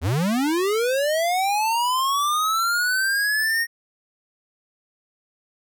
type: linear sweep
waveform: square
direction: up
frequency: 71.8 to 1869 Hz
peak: -20 dBFS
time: 0.01-3.67 s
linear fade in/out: 50 ms
effects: none